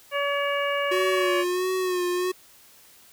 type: harmonic tone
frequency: 568 Hz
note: C#5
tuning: 42 cents sharp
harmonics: 1 / 2 / 3 / 4 / 5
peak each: -26 / -29 / -31 / -32 / -33 dBFS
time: 0.11-1.45 s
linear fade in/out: 50 ms
type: tone with vibrato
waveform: square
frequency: 364.4 Hz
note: F#4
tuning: 26 cents flat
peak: -24 dBFS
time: 0.91-2.32 s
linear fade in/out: 10 ms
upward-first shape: sine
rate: 1.5 Hz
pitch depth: 44 cents each way
effects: white hiss -53 dBFS RMS until 3.12 s